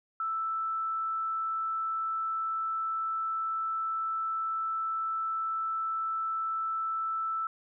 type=tone; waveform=sine; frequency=1321 Hz; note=E6; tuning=3 cents sharp; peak=-29 dBFS; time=0.2-7.47 s; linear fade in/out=2 ms; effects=none